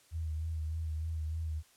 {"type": "tone with vibrato", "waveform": "sine", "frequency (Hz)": 79.5, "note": "D#2", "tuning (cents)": 38, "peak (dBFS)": -33, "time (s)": [0.11, 1.63], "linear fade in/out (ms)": 50, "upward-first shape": "sine", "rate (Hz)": 3.3, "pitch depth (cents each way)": 41, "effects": ["white hiss -64 dBFS RMS until 1.76 s", "low-pass 11000 Hz 12 dB/octave"]}